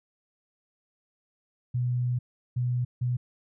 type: tone bursts at uneven times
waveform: sine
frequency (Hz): 123.47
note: B2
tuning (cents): 0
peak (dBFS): -24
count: 3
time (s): 1.74-2.19 / 2.56-2.85 / 3.01-3.17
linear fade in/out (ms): 10
effects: none